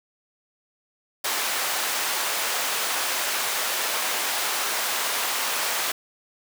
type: high-pass noise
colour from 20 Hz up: pink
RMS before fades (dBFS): -26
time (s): 1.24-5.92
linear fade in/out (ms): 5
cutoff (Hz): 780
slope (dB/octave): 12
effects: none